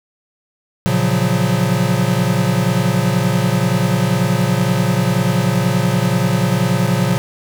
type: chord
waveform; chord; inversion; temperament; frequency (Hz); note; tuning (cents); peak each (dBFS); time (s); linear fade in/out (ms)
square; Gb major seventh; first; equal; 116.54 / 138.59 / 174.61 / 185; Bb2 / Db3 / F3 / Gb3; 0 / 0 / 0 / 0; -20; 0.86-7.18; 0
effects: none